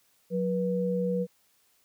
sine tone pair together, 182 / 485.9 Hz, F#3 / B4, -28 / -28 cents, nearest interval octave + perfect fourth, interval 1700 cents, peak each -28 / -28 dBFS, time 0.3-1.27 s, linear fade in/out 50 ms, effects white hiss -67 dBFS RMS until 1.84 s + high-pass 60 Hz 12 dB/octave

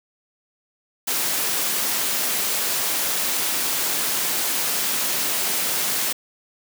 white high-pass noise, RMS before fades -23 dBFS, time 1.07-6.13 s, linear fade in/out 10 ms, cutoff 170 Hz, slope 12 dB/octave, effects none

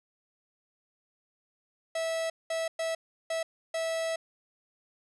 45% pulse tone bursts at uneven times, 653 Hz, E5, 17 cents flat, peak -29 dBFS, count 5, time 1.95-2.3 / 2.5-2.68 / 2.79-2.95 / 3.3-3.43 / 3.74-4.16 s, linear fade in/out 5 ms, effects resampled to 24000 Hz

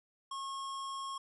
square tone, 1087 Hz, C#6, 34 cents flat, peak -39 dBFS, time 0.31-1.18 s, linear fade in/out 5 ms, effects resampled to 24000 Hz

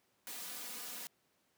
white noise with comb filter, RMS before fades -45 dBFS, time 0.27-1.07 s, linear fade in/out 0 ms, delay 4.1 ms, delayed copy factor +0.85, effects pink hiss -75 dBFS RMS until 1.57 s + high-pass 150 Hz 12 dB/octave

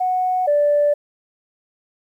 sine tone pair in turn, 737 / 585 Hz, F#5 / D5, -7 / -7 cents, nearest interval major third, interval 400 cents, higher first, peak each -16 / -12 dBFS, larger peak second, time 0-0.47 / 0.47-0.94 s, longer neither, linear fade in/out 10 ms, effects tanh soft clip ceiling -9 dBFS + 9-bit

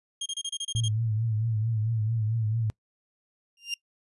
sawtooth tone bursts, 3229 Hz, G#7, 49 cents flat, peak -26 dBFS, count 9, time 0.21-0.883 s, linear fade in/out 5 ms, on 49 ms, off 29 ms
sine tone with vibrato, 111.1 Hz, A2, 17 cents sharp, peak -24 dBFS, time 0.75-2.7 s, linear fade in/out 0 ms, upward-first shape triangle, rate 4.5 Hz, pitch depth 87 cents each way
30% pulse tone with exponential growth, 2794 Hz, F7, in tune, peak -22 dBFS, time 3.57-3.74 s, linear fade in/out 2 ms, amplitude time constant 36 ms
effects noise-tail reverb RT60 0.1 s tail -24 dB re dry + resampled to 24000 Hz

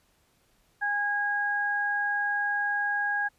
sine tone pair together, 820 / 1640 Hz, G#5 / G#6, -22 / -22 cents, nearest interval octave, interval 1200 cents, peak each -31 / -26 dBFS, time 0.81-3.29 s, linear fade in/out 20 ms, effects pink hiss -67 dBFS RMS until 3.38 s + resampled to 32000 Hz

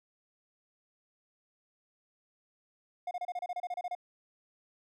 triangle tone bursts, 716 Hz, F5, 43 cents sharp, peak -31 dBFS, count 13, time 3.07-3.951 s, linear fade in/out 5 ms, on 41 ms, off 29 ms, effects none

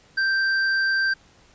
sine tone with tanh clipping, 1568 Hz, G6, in tune, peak -21 dBFS, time 0.17-1.14 s, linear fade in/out 10 ms, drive 13 dB, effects pink hiss -55 dBFS RMS until 1.54 s + resampled to 16000 Hz

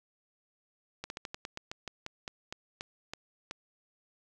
slowing click train, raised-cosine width 0.2 ms, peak -21 dBFS, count 15, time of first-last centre 1.04-3.511 s, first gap 61 ms, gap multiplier 1.15, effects none

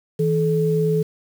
sine tone pair together, 161.6 / 431.4 Hz, E3 / A4, -34 / -34 cents, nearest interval octave + perfect fourth, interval 1700 cents, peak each -19 / -19 dBFS, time 0.19-1.03 s, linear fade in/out 10 ms, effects 7-bit

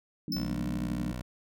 sine chord, E half-diminished seventh, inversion none, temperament just, 164.81 / 197.78 / 237.3 / 296.7 Hz, E3 / G3 / Bb3 / D4, 0 / +16 / +31 / +18 cents, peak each -37 dBFS, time 0.28-1.12 s, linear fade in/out 2 ms
square tone with exponential decay, 5274 Hz, E8, in tune, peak -30 dBFS, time 0.32-0.59 s, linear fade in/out 2 ms, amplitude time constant 57 ms
15% pulse tone with vibrato, 61.74 Hz, B1, in tune, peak -29 dBFS, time 0.35-1.22 s, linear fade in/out 10 ms, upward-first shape triangle, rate 15 Hz, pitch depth 19 cents each way
effects none

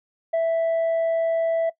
sine tone with tanh clipping, 659.3 Hz, E5, in tune, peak -19 dBFS, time 0.33-1.7 s, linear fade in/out 10 ms, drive 1 dB, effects noise-tail reverb RT60 0.1 s tail -20 dB re dry

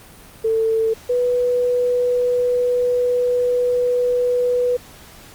sine tone pair in turn, 446.7 / 492.2 Hz, A4 / B4, +26 / -6 cents, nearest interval major second, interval 168 cents, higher second, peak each -15 dBFS, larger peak neither, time 0.44-0.94 / 1.09-4.77 s, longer second, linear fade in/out 10 ms, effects pink hiss -43 dBFS RMS until 5.34 s + Opus 32 kbps

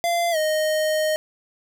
square tone with pitch glide, 688 to 620.1 Hz, F5 to D#5, -26 to -6 cents, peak -20 dBFS, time 0.04-1.16 s, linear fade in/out 0 ms, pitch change -180 cents, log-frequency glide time 0.31-0.37 s, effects none

